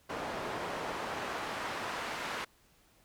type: noise with band-pass filter sweep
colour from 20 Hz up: pink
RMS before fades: -38 dBFS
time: 0.09-2.45 s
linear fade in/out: 10 ms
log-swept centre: 700 to 1400 Hz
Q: 0.76
effects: pink hiss -66 dBFS RMS until 3.04 s